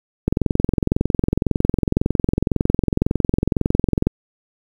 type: click train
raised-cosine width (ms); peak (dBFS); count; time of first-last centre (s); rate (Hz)
3; -3; 84; 0.28-4.07; 21.9
effects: 7-bit